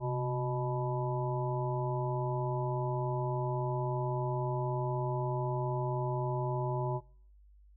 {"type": "harmonic tone with a mistuned harmonic", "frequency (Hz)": 123.47, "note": "B2", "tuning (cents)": 0, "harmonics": [1, 3, 5, 7, 8], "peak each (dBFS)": [-32, -37, -39, -40, -41], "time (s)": [0, 7.01], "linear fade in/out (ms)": 50, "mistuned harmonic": 1, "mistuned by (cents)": 110, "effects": ["noise-tail reverb RT60 0.6 s tail -26 dB re dry", "added 50 Hz sine -56 dBFS peak until 7.76 s"]}